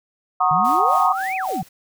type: chord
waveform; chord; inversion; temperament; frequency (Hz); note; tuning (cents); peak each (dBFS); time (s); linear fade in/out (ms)
sine; D# minor seventh; first; equal with one note detuned; 740 / 932.3 / 1089.7 / 1244.5; F#5 / A#5 / C#6 / D#6; 0 / 0 / -30 / 0; -19 / -24 / -20 / -19; 0.4-1.13; 10
type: exponential two-way sweep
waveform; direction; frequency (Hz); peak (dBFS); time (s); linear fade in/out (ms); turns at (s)
sine; up then down; 143.5 to 2600 to 143.5; -25; 0.51-1.63; 2; 1.36
type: noise with tremolo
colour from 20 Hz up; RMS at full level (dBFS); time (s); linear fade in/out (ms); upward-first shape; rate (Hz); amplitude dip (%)
white; -38; 0.64-1.69; 10; sine; 3.7; 75
type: tone with pitch glide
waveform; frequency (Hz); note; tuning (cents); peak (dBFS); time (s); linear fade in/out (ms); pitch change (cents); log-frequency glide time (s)
sine; 781 to 757; G5 to F#5; -7 to +39; -23; 0.78-1.62; 10; -54; 1.03-1.33
effects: none